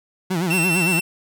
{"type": "tone with vibrato", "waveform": "30% pulse", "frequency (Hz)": 174.61, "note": "F3", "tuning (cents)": 0, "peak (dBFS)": -17, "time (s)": [0.3, 1], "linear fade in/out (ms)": 10, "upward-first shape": "sine", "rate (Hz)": 8.8, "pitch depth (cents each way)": 150}
{"type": "tone", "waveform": "45% pulse", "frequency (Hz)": 2699, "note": "E7", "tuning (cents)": 40, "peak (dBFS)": -19, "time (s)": [0.5, 1.01], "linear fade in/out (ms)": 10}
{"effects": []}